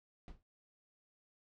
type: noise with exponential decay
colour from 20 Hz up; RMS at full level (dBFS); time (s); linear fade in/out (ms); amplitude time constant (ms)
brown; -42; 0.28-0.43; 0; 31
effects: low-pass 5000 Hz 12 dB/octave